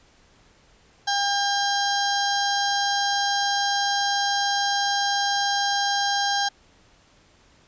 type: harmonic tone with a mistuned harmonic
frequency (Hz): 803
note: G5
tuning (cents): +41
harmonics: 1 / 2 / 4 / 5 / 6 / 7 / 8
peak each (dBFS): -24 / -27 / -30 / -31 / -32 / -32 / -33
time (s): 1.07-6.49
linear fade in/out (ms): 10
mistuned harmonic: 7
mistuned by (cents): -43
effects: pink hiss -57 dBFS RMS until 7.67 s + resampled to 16000 Hz